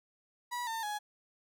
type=tone with pitch steps; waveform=35% pulse; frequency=972 / 901.7 / 836.5 Hz; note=B5 / A5 / G#5; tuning=-28 / +42 / +12 cents; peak=-33 dBFS; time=0.51-0.99 s; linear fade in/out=20 ms; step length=160 ms; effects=none